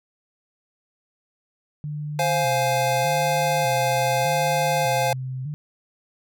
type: tone with vibrato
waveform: sine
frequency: 139.2 Hz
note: C#3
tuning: 8 cents sharp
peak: -27 dBFS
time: 1.84-5.54 s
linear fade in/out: 0 ms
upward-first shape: square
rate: 0.83 Hz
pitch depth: 120 cents each way
type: chord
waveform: square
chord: F minor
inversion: second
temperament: just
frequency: 523.8 / 698.5 / 838.1 Hz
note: C5 / F5 / Ab5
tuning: +2 / 0 / +16 cents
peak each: -25 dBFS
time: 2.19-5.13 s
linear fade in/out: 2 ms
effects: none